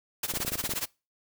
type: noise with tremolo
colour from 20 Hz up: white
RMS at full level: -29 dBFS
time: 0.23-0.86 s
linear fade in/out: 5 ms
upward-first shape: sine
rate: 17 Hz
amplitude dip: 90%
type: clicks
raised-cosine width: 2 ms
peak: -24 dBFS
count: 10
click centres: 0.338 / 0.372 / 0.403 / 0.449 / 0.48 / 0.52 / 0.555 / 0.64 / 0.693 / 0.736 s
effects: noise-tail reverb RT60 0.3 s tail -25 dB re dry

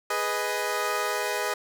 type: chord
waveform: 15% pulse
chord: G# minor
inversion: none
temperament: equal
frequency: 415.3 / 493.9 / 622.3 Hz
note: G#4 / B4 / D#5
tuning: 0 / 0 / 0 cents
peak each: -24 dBFS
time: 0.1-1.54 s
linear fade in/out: 5 ms
effects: none

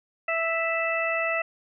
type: harmonic tone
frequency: 659.3 Hz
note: E5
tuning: in tune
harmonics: 1 / 2 / 3 / 4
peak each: -28 / -31 / -29 / -29 dBFS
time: 0.28-1.42 s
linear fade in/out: 5 ms
effects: none

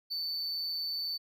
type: tone with amplitude modulation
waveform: triangle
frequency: 4517 Hz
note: C#8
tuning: 32 cents sharp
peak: -29 dBFS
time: 0.1-1.18 s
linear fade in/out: 20 ms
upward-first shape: sine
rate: 162 Hz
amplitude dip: 50%
effects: none

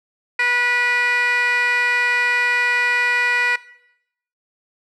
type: tone with band-pass filter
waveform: 15% pulse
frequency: 487.7 Hz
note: B4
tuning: 22 cents flat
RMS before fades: -18 dBFS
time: 0.39-3.56 s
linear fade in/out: 5 ms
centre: 2200 Hz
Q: 4.8
effects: noise-tail reverb RT60 0.8 s tail -19 dB re dry

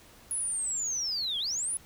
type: linear two-way sweep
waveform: sine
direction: down then up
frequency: 10490 to 3136 to 10490 Hz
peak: -28 dBFS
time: 0.31-1.77 s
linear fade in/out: 0 ms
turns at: 1.39 s
effects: tanh soft clip ceiling -24 dBFS + pink hiss -55 dBFS RMS until 1.85 s

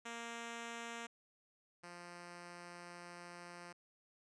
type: tone pair in turn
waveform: 5% pulse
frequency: 233.1 / 174.63 Hz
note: A#3 / F3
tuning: 0 / 0 cents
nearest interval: perfect fourth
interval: 500 cents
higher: first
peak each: -33 / -39 dBFS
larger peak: first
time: 0.05-1.07 / 1.83-3.73 s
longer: second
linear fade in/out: 10 ms
effects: resampled to 22050 Hz

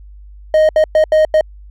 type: tone bursts at uneven times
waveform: triangle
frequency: 622.3 Hz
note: D#5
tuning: in tune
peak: -5 dBFS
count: 5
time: 0.54-0.69 / 0.76-0.84 / 0.95-1.04 / 1.12-1.25 / 1.34-1.41 s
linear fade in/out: 2 ms
effects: added 50 Hz sine -34 dBFS peak until 1.7 s

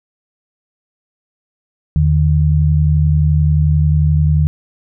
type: tone pair together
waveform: sine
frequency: 80.41 / 151.8 Hz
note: E2 / D#3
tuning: -42 / -42 cents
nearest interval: major seventh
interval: 1100 cents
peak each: -12 dBFS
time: 1.96-4.47 s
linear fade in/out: 0 ms
effects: none

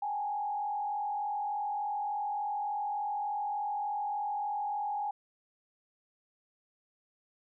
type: tone with frequency modulation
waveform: sine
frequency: 825 Hz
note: G#5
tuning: 12 cents flat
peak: -31 dBFS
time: 0.02-5.11 s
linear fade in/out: 5 ms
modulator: 43.4 Hz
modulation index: 0.75
effects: none

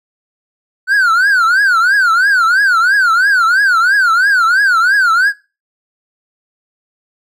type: tone with vibrato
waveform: triangle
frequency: 1480 Hz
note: F#6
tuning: in tune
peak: -6 dBFS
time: 0.87-5.33 s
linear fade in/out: 50 ms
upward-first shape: triangle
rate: 3 Hz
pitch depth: 230 cents each way
effects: noise-tail reverb RT60 0.3 s tail -20 dB re dry

